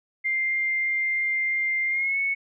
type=tone with pitch glide; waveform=sine; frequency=2101 to 2209 Hz; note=C7 to C#7; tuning=+7 to -7 cents; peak=-22 dBFS; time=0.24-2.35 s; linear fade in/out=20 ms; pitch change=+86 cents; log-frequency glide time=1.89-2.18 s; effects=none